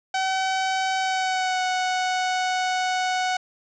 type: tone with pitch glide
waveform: sawtooth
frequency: 760 to 739.6 Hz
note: F#5 to F#5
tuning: +46 to -1 cents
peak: -18 dBFS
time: 0.14-3.37 s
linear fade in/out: 5 ms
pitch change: -47 cents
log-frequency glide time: 0.99-1.62 s
effects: resampled to 16000 Hz + 8-bit